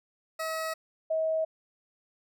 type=tone pair in turn; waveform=20% pulse / sine; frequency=641 / 638.6 Hz; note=E5 / D#5; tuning=-49 / +45 cents; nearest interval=unison; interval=6 cents; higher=first; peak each=-26 / -25 dBFS; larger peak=second; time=0.39-0.74 / 1.1-1.45 s; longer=neither; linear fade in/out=10 ms; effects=none